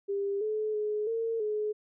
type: tone with pitch steps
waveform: sine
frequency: 399.2 / 429.9 / 422.5 / 455.2 / 424 Hz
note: G4 / A4 / G#4 / A#4 / G#4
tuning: +32 / -40 / +30 / -41 / +36 cents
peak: -28 dBFS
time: 0.08-1.73 s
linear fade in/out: 20 ms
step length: 330 ms
effects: none